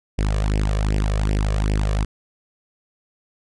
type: tone with flanger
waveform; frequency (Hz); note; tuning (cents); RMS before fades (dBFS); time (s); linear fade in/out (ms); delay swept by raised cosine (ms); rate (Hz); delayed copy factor
sawtooth; 51.7; G#1; -7; -20; 0.18-2.05; 10; 0.37 to 1.77; 2.6; +0.8
effects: resampled to 22050 Hz